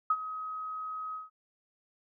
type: tone with ADSR envelope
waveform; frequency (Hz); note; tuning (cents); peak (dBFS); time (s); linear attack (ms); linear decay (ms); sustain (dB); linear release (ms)
sine; 1267; D#6; +31; -21; 0.1-1.3; 5; 51; -14; 160
effects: none